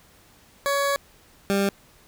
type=tone pair in turn; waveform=20% pulse; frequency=561 / 198.34 Hz; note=C#5 / G3; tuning=+21 / +21 cents; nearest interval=octave + tritone; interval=1800 cents; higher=first; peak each=-16 / -15 dBFS; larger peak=second; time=0.66-0.96 / 1.5-1.69 s; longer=first; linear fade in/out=0 ms; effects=pink hiss -55 dBFS RMS until 2.07 s